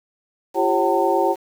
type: tone cluster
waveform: sine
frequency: 343.5 / 392.9 / 543 / 761 / 905 Hz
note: F4 / G4 / C#5 / F#5 / A5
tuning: -29 / +4 / -36 / +48 / +48 cents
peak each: -22 dBFS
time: 0.54-1.36 s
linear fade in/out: 50 ms
effects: 7-bit